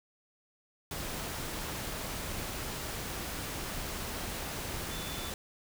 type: tone in noise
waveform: sine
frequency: 3500 Hz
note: A7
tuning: 10 cents flat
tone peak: -45 dBFS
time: 4.91-5.3 s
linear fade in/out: 2 ms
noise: pink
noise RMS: -38 dBFS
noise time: 0.91-5.34 s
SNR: -10 dB
effects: none